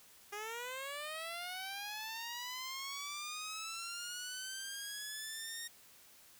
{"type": "linear sweep", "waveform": "10% pulse", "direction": "up", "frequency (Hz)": [404.7, 1864.7], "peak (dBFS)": -33, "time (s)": [0.32, 5.68], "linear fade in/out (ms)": 10, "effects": ["white hiss -61 dBFS RMS until 6.39 s"]}